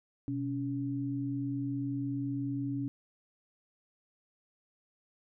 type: tone pair together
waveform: sine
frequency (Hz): 125.87 / 280.3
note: B2 / C#4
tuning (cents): +33 / +19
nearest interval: octave + major second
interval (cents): 1386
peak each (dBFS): -36 / -33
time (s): 0.28-2.88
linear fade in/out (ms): 0
effects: none